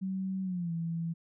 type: tone with pitch glide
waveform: sine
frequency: 190 to 166.36 Hz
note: F#3 to E3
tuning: +46 to +16 cents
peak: -31 dBFS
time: 0.01-1.14 s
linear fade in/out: 20 ms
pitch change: -230 cents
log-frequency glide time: 0.43-0.72 s
effects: none